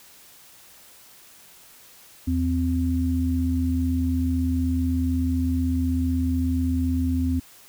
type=tone pair together; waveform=sine; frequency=80.87 / 258.6 Hz; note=E2 / C4; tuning=-33 / -20 cents; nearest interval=octave + minor sixth; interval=2013 cents; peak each=-23 dBFS; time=2.27-7.4 s; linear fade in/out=10 ms; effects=white hiss -50 dBFS RMS until 7.68 s